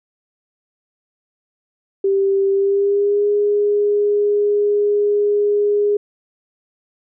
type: tone with pitch glide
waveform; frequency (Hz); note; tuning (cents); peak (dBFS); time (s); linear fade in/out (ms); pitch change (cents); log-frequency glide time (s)
sine; 392 to 412.2; G4 to G#4; 0 to -13; -13; 2.04-5.97; 5; +87; 2.51-3.28
effects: none